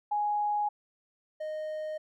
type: tone pair in turn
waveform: sine / triangle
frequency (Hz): 832 / 618.5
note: G#5 / D#5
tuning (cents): +3 / -10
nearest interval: perfect fourth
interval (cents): 513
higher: first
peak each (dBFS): -26 / -31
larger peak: first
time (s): 0.11-0.69 / 1.4-1.98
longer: neither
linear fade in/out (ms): 10
effects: none